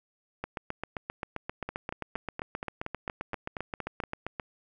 two click trains, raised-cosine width 0.5 ms, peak -18 / -19 dBFS, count 31 / 11, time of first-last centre 0.44-4.398 / 1.69-4.037 s, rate 7.58 / 4.26 Hz, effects none

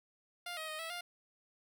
10% pulse tone with pitch steps, 702 / 631 / 621 / 653 / 703 Hz, F5 / D#5 / D#5 / E5 / F5, +9 / +24 / -3 / -17 / +11 cents, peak -32 dBFS, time 0.46-1.01 s, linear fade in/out 5 ms, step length 110 ms, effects none

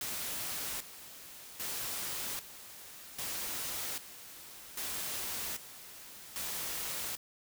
white noise with tremolo, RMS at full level -38 dBFS, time 0.01-7.17 s, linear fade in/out 2 ms, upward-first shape square, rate 0.63 Hz, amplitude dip 75%, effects none

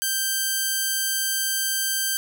5% pulse tone, 1568 Hz, G6, in tune, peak -11 dBFS, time 0.02-2.17 s, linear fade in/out 0 ms, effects none

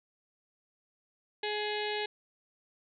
harmonic tone, 420 Hz, G#4, 19 cents sharp, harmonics 1 / 2 / 4 / 5 / 6 / 7 / 8 / 9 / 10, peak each -35 / -38 / -41 / -42 / -43 / -43 / -44 / -45 / -45 dBFS, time 1.43-2.06 s, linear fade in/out 5 ms, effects none

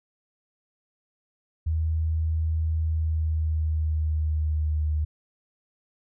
sine tone with pitch glide, 79.8 to 76.33 Hz, D#2 to D#2, +44 to -33 cents, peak -22 dBFS, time 1.66-5.05 s, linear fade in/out 10 ms, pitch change -77 cents, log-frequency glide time 2.81-4.93 s, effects none

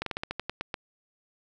slowing click train, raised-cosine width 0.3 ms, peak -15 dBFS, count 10, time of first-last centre 0.02-0.742 s, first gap 43 ms, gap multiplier 1.15, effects none

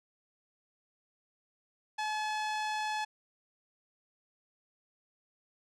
sawtooth tone, 856 Hz, A5, 48 cents flat, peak -28 dBFS, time 1.98-3.05 s, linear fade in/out 10 ms, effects low-pass 6000 Hz 12 dB/octave

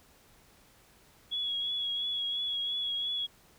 sine tone with vibrato, 3350 Hz, G#7, 14 cents sharp, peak -30 dBFS, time 1.31-3.27 s, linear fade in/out 20 ms, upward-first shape triangle, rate 2.9 Hz, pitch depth 32 cents each way, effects pink hiss -61 dBFS RMS until 3.58 s

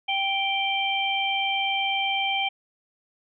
harmonic tone, 784 Hz, G5, in tune, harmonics 1 / 3 / 4, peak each -27 / -27 / -27 dBFS, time 0.08-2.49 s, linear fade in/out 10 ms, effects none

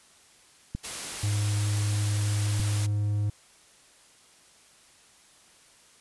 clicks, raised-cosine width 5 ms, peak -19 dBFS, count 2, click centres 0.75 / 2.598 s
white noise, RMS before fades -35 dBFS, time 0.83-2.87 s, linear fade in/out 20 ms
triangle tone, 103.7 Hz, G#2, 2 cents flat, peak -22 dBFS, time 1.23-3.3 s, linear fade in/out 5 ms
effects white hiss -57 dBFS RMS until 6 s + resampled to 24000 Hz

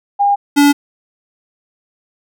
sine / square tone pair in turn, 808 / 287.1 Hz, G#5 / D4, -48 / -39 cents, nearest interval octave + tritone, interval 1791 cents, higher first, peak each -9 / -7 dBFS, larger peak second, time 0.19-0.36 / 0.56-0.73 s, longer neither, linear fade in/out 20 ms, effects none

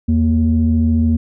sine tone pair together, 82.41 / 233.1 Hz, E2 / A#3, 0 / 0 cents, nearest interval octave + tritone, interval 1800 cents, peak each -13 dBFS, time 0.08-1.17 s, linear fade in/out 10 ms, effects tanh soft clip ceiling -5 dBFS

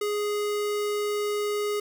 square tone, 415.3 Hz, G#4, in tune, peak -26 dBFS, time 0.01-1.8 s, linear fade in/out 5 ms, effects none

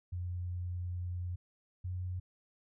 sine tone pair in turn, 89 / 90.82 Hz, F2 / F#2, +33 / -32 cents, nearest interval unison, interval 35 cents, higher second, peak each -35 / -35 dBFS, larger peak neither, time 0.12-1.36 / 1.84-2.2 s, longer first, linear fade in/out 10 ms, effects none

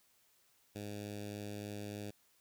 10% pulse tone with notch filter, 103.4 Hz, G#2, 7 cents flat, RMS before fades -44 dBFS, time 0.75-2.11 s, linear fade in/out 10 ms, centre 1200 Hz, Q 0.79, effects white hiss -71 dBFS RMS until 2.4 s

